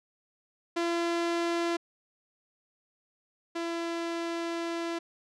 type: tone pair in turn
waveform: sawtooth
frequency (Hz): 340.1 / 336.6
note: F4 / E4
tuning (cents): -46 / +36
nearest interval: unison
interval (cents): 18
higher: first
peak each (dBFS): -23 / -27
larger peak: first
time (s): 0.76-1.77 / 3.55-4.99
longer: second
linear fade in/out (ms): 10
effects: low-pass 6000 Hz 12 dB/octave